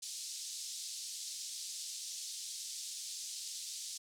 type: band-pass noise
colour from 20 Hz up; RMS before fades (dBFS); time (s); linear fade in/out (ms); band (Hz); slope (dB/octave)
pink; -44; 0.02-3.98; 10; 4200 to 9000; 24
effects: none